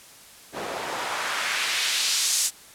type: noise with band-pass filter sweep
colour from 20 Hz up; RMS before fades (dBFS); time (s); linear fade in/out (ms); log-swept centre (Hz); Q
white; -26; 0.52-2.51; 50; 410 to 7800; 1.1
effects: white hiss -48 dBFS RMS until 2.74 s + low-pass 12000 Hz 12 dB/octave